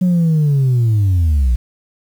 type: linear sweep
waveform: sine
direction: down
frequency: 185 to 56.6 Hz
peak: -8 dBFS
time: 0.01-1.56 s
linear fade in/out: 10 ms
effects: tanh soft clip ceiling -9 dBFS + 7-bit